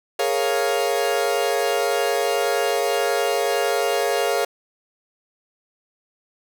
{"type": "chord", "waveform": "40% pulse", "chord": "Bb minor seventh", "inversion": "third", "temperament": "equal", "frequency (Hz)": [415.3, 466.2, 554.4, 698.5], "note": ["Ab4", "Bb4", "Db5", "F5"], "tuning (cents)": [0, 0, 0, 0], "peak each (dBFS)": -24, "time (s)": [0.19, 4.45], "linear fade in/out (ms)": 5, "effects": []}